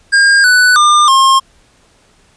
square tone with pitch steps, 1613 / 1490 / 1202 / 1069 Hz, G6 / F#6 / D6 / C6, +49 / +12 / +40 / +37 cents, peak -6 dBFS, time 0.12-1.4 s, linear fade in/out 20 ms, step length 320 ms, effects pink hiss -50 dBFS RMS until 2.36 s + resampled to 22050 Hz

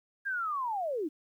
sine linear sweep, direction down, 1634 to 277.2 Hz, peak -30 dBFS, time 0.25-1.09 s, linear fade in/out 20 ms, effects 11-bit

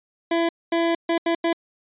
25% pulse tone bursts at uneven times, 335.1 Hz, E4, 29 cents sharp, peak -15 dBFS, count 5, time 0.31-0.49 / 0.72-0.95 / 1.09-1.18 / 1.26-1.35 / 1.44-1.53 s, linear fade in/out 5 ms, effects resampled to 8000 Hz

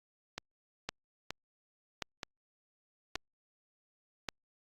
two click trains, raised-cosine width 0.2 ms, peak -17 / -20 dBFS, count 4 / 4, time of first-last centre 0.89-4.288 / 0.38-3.158 s, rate 0.883 / 1.08 Hz, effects Opus 48 kbps

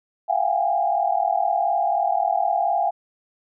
sine tone cluster, 679 / 718 / 782 / 822 Hz, F5 / F5 / G5 / G#5, -49 / +48 / -4 / -18 cents, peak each -24 dBFS, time 0.28-2.91 s, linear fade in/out 20 ms, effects none

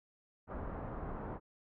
pink low-pass noise, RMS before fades -42 dBFS, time 0.47-1.4 s, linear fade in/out 50 ms, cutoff 1300 Hz, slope 24 dB/octave, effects none

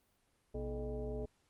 sine tone with frequency modulation, 242.2 Hz, B3, 34 cents flat, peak -37 dBFS, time 0.54-1.26 s, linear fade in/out 10 ms, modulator 185 Hz, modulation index 1.8, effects pink hiss -75 dBFS RMS until 1.49 s + Opus 32 kbps

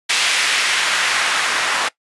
white noise with band-pass filter sweep, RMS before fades -18 dBFS, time 0.09-1.89 s, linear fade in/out 10 ms, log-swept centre 2500 to 1300 Hz, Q 1.1, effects noise-tail reverb RT60 0.1 s tail -20 dB re dry + resampled to 24000 Hz

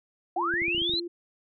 sine tone with vibrato, 342.7 Hz, F4, 33 cents flat, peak -32 dBFS, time 0.36-1.08 s, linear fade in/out 10 ms, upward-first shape triangle, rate 6.2 Hz, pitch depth 25 cents each way
sine linear sweep, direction up, 680 to 4186 Hz, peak -25 dBFS, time 0.36-1 s, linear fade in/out 5 ms
clicks, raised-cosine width 3 ms, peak -28 dBFS, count 8, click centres 0.539 / 0.619 / 0.682 / 0.748 / 0.78 / 0.818 / 0.895 / 0.937 s
effects none

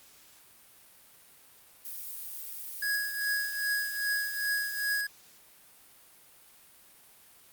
violet noise, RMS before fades -40 dBFS, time 1.85-5.01 s, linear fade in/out 0 ms
square tone with tremolo, 1661.2 Hz, G#6, in tune, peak -27 dBFS, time 2.82-5.07 s, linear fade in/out 5 ms, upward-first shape triangle, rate 2.5 Hz, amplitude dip 70%
effects white hiss -57 dBFS RMS until 7.52 s + Opus 48 kbps

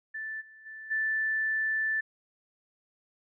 sine tone with level steps, 1760 Hz, A6, in tune, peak -34 / -50 / -41 / -26 dBFS, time 0.14-2.01 s, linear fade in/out 10 ms, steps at 0.4 / 0.65 / 0.9 s, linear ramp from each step 20 ms, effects none

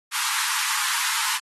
pink high-pass noise, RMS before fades -25 dBFS, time 0.11-1.4 s, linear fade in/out 50 ms, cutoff 880 Hz, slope 96 dB/octave, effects AAC 32 kbps

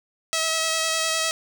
5% pulse tone with vibrato, 645 Hz, E5, 38 cents flat, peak -10 dBFS, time 0.33-1.31 s, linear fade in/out 0 ms, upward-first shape square, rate 9.9 Hz, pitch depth 12 cents each way, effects none

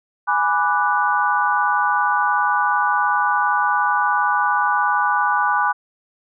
sine chord, G# half-diminished seventh, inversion none, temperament equal, 830.6 / 987.8 / 1174.7 / 1480 Hz, G#5 / B5 / D6 / F#6, 0 / 0 / 0 / 0 cents, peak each -21 dBFS, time 0.27-5.73 s, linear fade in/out 20 ms, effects none

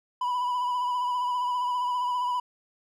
triangle tone with vibrato, 987.8 Hz, B5, in tune, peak -23 dBFS, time 0.21-2.4 s, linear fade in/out 5 ms, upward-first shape sine, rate 15 Hz, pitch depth 31 cents each way, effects none

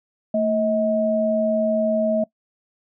sine tone pair together, 223.6 / 636 Hz, A3 / D#5, +28 / +38 cents, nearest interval octave + tritone, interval 1810 cents, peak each -22 / -19 dBFS, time 0.34-2.24 s, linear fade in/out 5 ms, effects noise-tail reverb RT60 0.1 s tail -21 dB re dry

